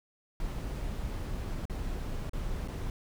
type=noise with dropouts; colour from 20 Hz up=brown; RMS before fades=-35 dBFS; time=0.4-2.9 s; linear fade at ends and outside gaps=1 ms; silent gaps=1.654-1.697 / 2.295-2.333 / 2.677-2.683 s; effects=none